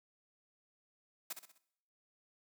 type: noise with echo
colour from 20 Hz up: white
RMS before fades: -41 dBFS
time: 1.3-1.33 s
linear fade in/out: 5 ms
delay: 63 ms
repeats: 4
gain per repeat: -7 dB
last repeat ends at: 1.582 s
effects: noise-tail reverb RT60 0.7 s tail -18 dB re dry + high-pass 200 Hz 12 dB/octave